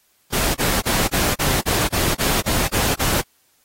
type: noise bursts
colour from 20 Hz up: pink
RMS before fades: -20 dBFS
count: 11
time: 0.32-3.22 s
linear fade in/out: 20 ms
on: 230 ms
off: 37 ms
effects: white hiss -61 dBFS RMS until 3.64 s + AAC 48 kbps